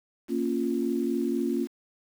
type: chord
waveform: sine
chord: Bb minor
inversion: none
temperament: equal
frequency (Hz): 233.1 / 277.2 / 349.2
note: Bb3 / Db4 / F4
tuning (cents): 0 / 0 / 0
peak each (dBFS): -29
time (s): 0.28-1.68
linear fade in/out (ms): 50
effects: 8-bit